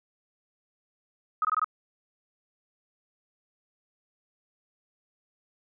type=tone bursts; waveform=sine; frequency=1263 Hz; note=D#6; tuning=26 cents sharp; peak=-22 dBFS; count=5; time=1.42-1.644 s; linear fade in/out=2 ms; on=28 ms; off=21 ms; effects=none